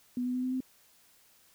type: tone with pitch steps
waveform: sine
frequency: 246.9 / 249.8 / 252.7 / 255.6 / 258.6 Hz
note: B3 / B3 / B3 / C4 / C4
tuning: 0 / +20 / +40 / -40 / -20 cents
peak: -29 dBFS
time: 0.17-0.605 s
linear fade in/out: 2 ms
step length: 87 ms
effects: white hiss -63 dBFS RMS until 1.54 s